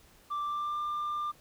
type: tone with pitch glide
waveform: sine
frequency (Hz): 1174.7 to 1193.9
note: D6 to D6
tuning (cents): 0 to +28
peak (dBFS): -28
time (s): 0.3-1.32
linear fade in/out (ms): 20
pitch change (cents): +28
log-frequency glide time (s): 0.44-0.8
effects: tanh soft clip ceiling -30 dBFS + pink hiss -60 dBFS RMS until 1.4 s